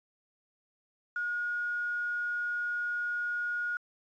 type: tone with quantisation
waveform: sine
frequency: 1440 Hz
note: F#6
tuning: 47 cents flat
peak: -30 dBFS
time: 1.16-3.77 s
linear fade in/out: 2 ms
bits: 9
effects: resampled to 16000 Hz